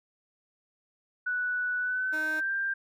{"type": "tone with pitch glide", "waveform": "sine", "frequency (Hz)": [1480, 1586.2], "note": ["F#6", "G6"], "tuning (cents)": [0, 20], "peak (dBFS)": -27, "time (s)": [1.26, 2.74], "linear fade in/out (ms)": 10, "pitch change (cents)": 120, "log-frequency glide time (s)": [1.79, 2.54]}
{"type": "tone", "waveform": "20% pulse", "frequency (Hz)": 311.1, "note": "D#4", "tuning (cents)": 0, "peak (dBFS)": -33, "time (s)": [2.12, 2.41], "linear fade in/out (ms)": 20}
{"effects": []}